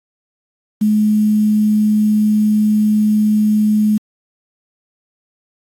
sine tone with quantisation, 212.6 Hz, G#3, 41 cents sharp, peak -10 dBFS, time 0.81-3.98 s, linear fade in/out 10 ms, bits 6, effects AAC 64 kbps

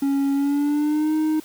triangle tone with pitch glide, 277.2 to 311.1 Hz, C#4 to D#4, 0 to 0 cents, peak -16 dBFS, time 0.02-1.4 s, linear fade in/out 5 ms, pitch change +200 cents, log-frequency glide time 0.33-1.14 s, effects white hiss -46 dBFS RMS until 1.44 s

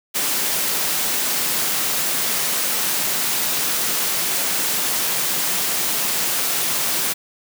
white high-pass noise, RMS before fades -21 dBFS, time 0.14-7.14 s, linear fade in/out 20 ms, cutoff 130 Hz, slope 24 dB/octave, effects none

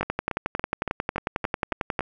two click trains, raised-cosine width 0.5 ms, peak -9 / -12 dBFS, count 23 / 8, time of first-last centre 0.01-1.992 / 0.03-2.007 s, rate 11.1 / 3.54 Hz, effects none

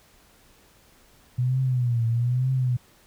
sine tone with vibrato, 122.8 Hz, B2, 9 cents flat, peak -20 dBFS, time 1.38-2.77 s, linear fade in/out 10 ms, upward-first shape triangle, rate 1.1 Hz, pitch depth 130 cents each way, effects pink hiss -57 dBFS RMS until 3.06 s

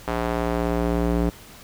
square tone with band-pass filter sweep, 58.27 Hz, A#1, in tune, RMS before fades -23 dBFS, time 0.07-1.3 s, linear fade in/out 10 ms, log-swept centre 860 to 300 Hz, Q 0.76, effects pink hiss -45 dBFS RMS until 1.63 s

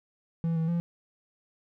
triangle tone with pitch steps, 165.7 / 162.2 / 170.8 Hz, E3 / E3 / F3, +9 / -28 / -38 cents, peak -23 dBFS, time 0.44-0.8 s, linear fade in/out 0 ms, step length 120 ms, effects none

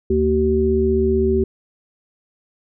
harmonic tone, 76.3 Hz, D#2, 33 cents flat, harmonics 1 / 3 / 5, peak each -21 / -21 / -16 dBFS, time 0.1-1.44 s, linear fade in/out 5 ms, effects none

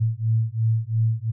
sine beating tone pair, 110.9 / 113.8 Hz, A2 / A#2, +14 / -41 cents, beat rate 2.9 Hz, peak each -22 dBFS, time 0-1.32 s, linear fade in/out 20 ms, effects none

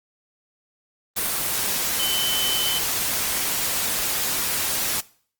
sine tone in noise, 3048 Hz, G7, 49 cents flat, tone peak -24 dBFS, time 1.99-2.79 s, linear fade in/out 10 ms, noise white, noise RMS -24 dBFS, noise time 1.16-5.01 s, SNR -3 dB, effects noise-tail reverb RT60 0.5 s tail -21 dB re dry + Opus 24 kbps

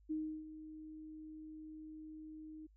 sine tone with ADSR envelope, 311.1 Hz, D#4, in tune, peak -35 dBFS, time 0.09-2.67 s, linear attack 20 ms, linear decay 330 ms, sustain -13 dB, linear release 12 ms, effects added 51 Hz sine -63 dBFS peak until 2.76 s

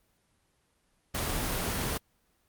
pink noise, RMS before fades -31 dBFS, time 1.14-1.98 s, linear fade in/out 10 ms, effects pink hiss -71 dBFS RMS until 2.48 s + Opus 24 kbps

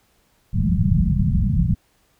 white low-pass noise, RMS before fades -18 dBFS, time 0.53-1.75 s, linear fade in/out 10 ms, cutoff 210 Hz, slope 96 dB/octave, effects pink hiss -62 dBFS RMS until 2.19 s

